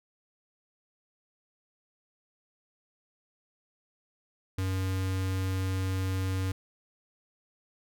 square tone with notch filter, 94.4 Hz, F#2, 35 cents sharp, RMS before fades -30 dBFS, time 4.58-6.52 s, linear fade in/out 5 ms, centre 720 Hz, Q 1.9, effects none

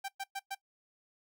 sawtooth tone bursts, 784 Hz, G5, in tune, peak -32 dBFS, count 4, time 0.04-0.55 s, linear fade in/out 10 ms, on 45 ms, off 110 ms, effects noise-tail reverb RT60 0.1 s tail -19 dB re dry

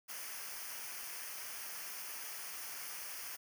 white noise with comb filter, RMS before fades -45 dBFS, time 0.08-3.37 s, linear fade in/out 20 ms, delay 0.26 ms, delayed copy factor -0.7, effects none

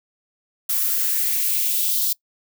violet noise with high-pass filter sweep, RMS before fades -21 dBFS, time 0.69-2.13 s, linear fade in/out 5 ms, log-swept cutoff 1100 to 4000 Hz, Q 2.3, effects noise-tail reverb RT60 0.1 s tail -23 dB re dry

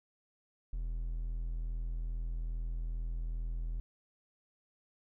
triangle tone, 41.2 Hz, E1, in tune, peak -32 dBFS, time 0.73-3.8 s, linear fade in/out 0 ms, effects none

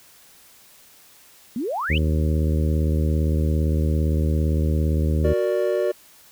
sine exponential sweep, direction up, 213.5 to 3136 Hz, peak -23 dBFS, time 1.56-1.98 s, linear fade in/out 2 ms
harmonic tone, 77.6 Hz, D#2, 4 cents flat, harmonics 1 / 2 / 3 / 4 / 5 / 6 / 7, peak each -19 / -25 / -29 / -31 / -33 / -35 / -36 dBFS, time 1.89-5.34 s, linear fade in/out 20 ms
triangle chord, Gb augmented, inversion none, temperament equal, 370 / 466.2 / 587.3 Hz, Gb4 / Bb4 / D5, 0 / 0 / 0 cents, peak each -21 / -23 / -21 dBFS, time 5.24-5.92 s, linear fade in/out 10 ms
effects white hiss -51 dBFS RMS until 6.31 s

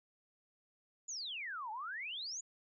sine exponential two-way sweep, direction down then up, 7100 to 830.6 to 7100 Hz, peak -40 dBFS, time 1.08-2.41 s, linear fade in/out 10 ms, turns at 1.71 s, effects none

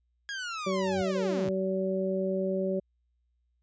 sawtooth linear sweep, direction down, 1661.2 to 107 Hz, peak -30 dBFS, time 0.29-1.49 s, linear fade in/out 0 ms
triangle tone with exponential growth, 94.3 Hz, F#2, 33 cents sharp, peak -34 dBFS, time 0.63-1.02 s, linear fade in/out 5 ms, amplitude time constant 83 ms
harmonic tone, 190 Hz, F#3, 46 cents sharp, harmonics 1 / 2 / 3, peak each -31 / -31 / -31 dBFS, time 0.66-2.8 s, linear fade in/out 10 ms
effects added 60 Hz sine -70 dBFS peak until 3.62 s + resampled to 16000 Hz

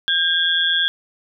sine tone cluster, 1605 / 3269 / 3438 Hz, G6 / G#7 / A7, +40 / -28 / -41 cents, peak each -20 dBFS, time 0.08-0.88 s, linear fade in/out 0 ms, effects none

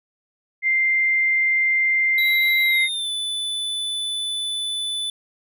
sine tone, 2093 Hz, C7, in tune, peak -16 dBFS, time 0.62-2.89 s, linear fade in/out 50 ms
square tone with pitch glide, 3899 to 3494 Hz, B7 to A7, -23 to -13 cents, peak -24 dBFS, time 2.18-5.1 s, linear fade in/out 2 ms, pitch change -190 cents, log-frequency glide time 2.62-3.1 s
effects none

